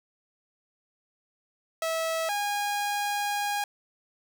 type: tone pair in turn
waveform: sawtooth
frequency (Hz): 650 / 818.9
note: E5 / G#5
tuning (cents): -24 / -25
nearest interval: major third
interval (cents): 399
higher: second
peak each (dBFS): -23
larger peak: neither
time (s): 1.82-2.29 / 2.29-3.64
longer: second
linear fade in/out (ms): 2
effects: none